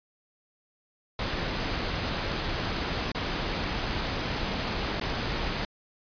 pink noise with dropouts, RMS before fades -30 dBFS, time 1.19-5.65 s, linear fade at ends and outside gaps 2 ms, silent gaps 3.118-3.148 / 4.999-5.012 s, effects resampled to 11025 Hz

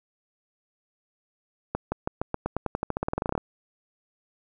accelerating click train, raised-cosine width 1 ms, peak -12 dBFS, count 22, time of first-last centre 1.75-3.378 s, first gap 170 ms, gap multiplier 0.91, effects none

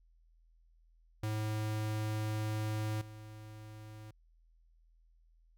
square tone with level steps, 107.8 Hz, A2, 35 cents flat, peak -34 / -48 dBFS, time 1.23-4.11 s, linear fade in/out 5 ms, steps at 3.01 s, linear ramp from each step 5 ms, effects added 41 Hz sine -63 dBFS peak until 5.57 s

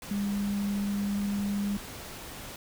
sine tone in noise, 202 Hz, G#3, 48 cents flat, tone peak -27 dBFS, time 0.11-1.77 s, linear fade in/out 2 ms, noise pink, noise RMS -42 dBFS, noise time 0.02-2.56 s, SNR +12 dB, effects none

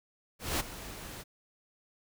pink noise with ADSR envelope, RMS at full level -29 dBFS, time 0.39-1.24 s, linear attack 210 ms, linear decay 15 ms, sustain -15 dB, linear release 29 ms, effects none

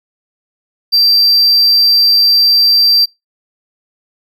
triangle tone, 4699 Hz, D8, in tune, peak -5 dBFS, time 0.92-3.06 s, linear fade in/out 20 ms, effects noise-tail reverb RT60 0.2 s tail -24 dB re dry

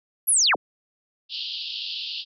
sine linear sweep, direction down, 11890 to 58.4 Hz, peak -16 dBFS, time 0.27-0.56 s, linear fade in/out 20 ms
pink band-pass noise, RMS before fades -32 dBFS, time 1.29-2.25 s, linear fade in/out 50 ms, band 2800 to 4900 Hz, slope 96 dB/octave
effects none

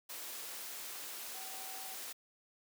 sine tone in noise, 763 Hz, G5, 47 cents flat, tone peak -52 dBFS, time 1.34-1.95 s, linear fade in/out 10 ms, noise white, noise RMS -45 dBFS, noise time 0.09-2.13 s, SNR -10 dB, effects high-pass 300 Hz 12 dB/octave

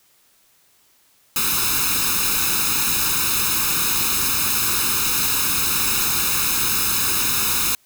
white noise with comb filter, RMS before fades -20 dBFS, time 1.36-7.75 s, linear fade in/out 2 ms, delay 0.77 ms, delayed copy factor +0.85, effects white hiss -58 dBFS RMS until 7.85 s

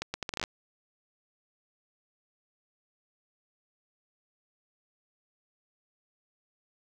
accelerating click train, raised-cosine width 0.2 ms, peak -15 dBFS, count 10, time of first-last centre 0.02-0.438 s, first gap 120 ms, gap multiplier 0.73, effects none

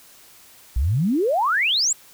sine exponential sweep, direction up, 54.9 to 7902 Hz, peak -17 dBFS, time 0.76-1.93 s, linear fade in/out 5 ms, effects white hiss -49 dBFS RMS until 2.13 s

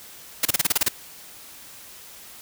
white noise bursts, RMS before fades -19 dBFS, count 9, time 0.43-0.885 s, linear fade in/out 5 ms, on 23 ms, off 31 ms, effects white hiss -44 dBFS RMS until 2.41 s

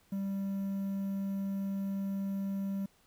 triangle tone with quantisation, 196 Hz, G3, in tune, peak -30 dBFS, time 0.12-2.86 s, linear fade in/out 5 ms, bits 10, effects pink hiss -67 dBFS RMS until 3.06 s

